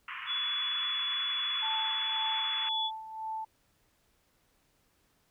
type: band-pass noise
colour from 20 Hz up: pink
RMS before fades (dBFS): -41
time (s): 0.08-2.69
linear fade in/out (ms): 2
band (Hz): 1000 to 3000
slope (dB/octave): 96
type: tone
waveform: sine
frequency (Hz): 3419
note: G#7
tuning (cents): +50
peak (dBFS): -30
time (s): 0.26-2.91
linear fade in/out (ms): 50
type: tone with tremolo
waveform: sine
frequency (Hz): 880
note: A5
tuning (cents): 0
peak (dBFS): -33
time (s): 1.62-3.45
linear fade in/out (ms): 10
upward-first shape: sine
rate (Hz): 1.9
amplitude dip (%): 65
effects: pink hiss -71 dBFS RMS until 5.3 s